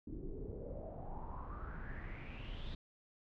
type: noise with low-pass filter sweep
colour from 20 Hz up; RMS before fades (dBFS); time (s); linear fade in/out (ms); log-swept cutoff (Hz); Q
brown; -45; 0.07-2.75; 5; 300 to 3800; 6.4
effects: none